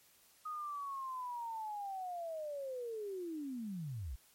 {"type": "linear sweep", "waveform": "sine", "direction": "down", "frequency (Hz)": [1253, 51.9], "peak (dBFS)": -39, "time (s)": [0.45, 4.16], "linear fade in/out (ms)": 10, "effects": ["white hiss -66 dBFS RMS until 4.34 s", "MP3 64 kbps"]}